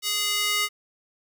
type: tone with high-pass filter sweep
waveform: square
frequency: 415.3 Hz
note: G#4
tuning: in tune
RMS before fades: -25 dBFS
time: 0.02-0.69 s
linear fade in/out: 50 ms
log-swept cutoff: 3500 to 1900 Hz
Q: 1.2
effects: none